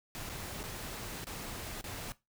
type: noise with dropouts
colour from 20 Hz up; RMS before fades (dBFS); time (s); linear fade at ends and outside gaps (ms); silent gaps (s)
pink; -42; 0.15-2.12; 0; 0.292-0.297 / 0.631-0.638 / 1.243-1.269 / 1.811-1.842
effects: noise-tail reverb RT60 0.2 s tail -17 dB re dry